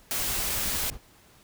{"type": "noise", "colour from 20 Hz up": "white", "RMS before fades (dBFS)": -29, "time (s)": [0.11, 0.9], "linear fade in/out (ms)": 0}
{"type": "noise with tremolo", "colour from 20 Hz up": "brown", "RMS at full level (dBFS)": -36, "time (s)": [0.19, 0.99], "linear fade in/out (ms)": 5, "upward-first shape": "sine", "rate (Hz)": 11, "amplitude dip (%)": 80}
{"effects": ["pink hiss -57 dBFS RMS until 1.43 s"]}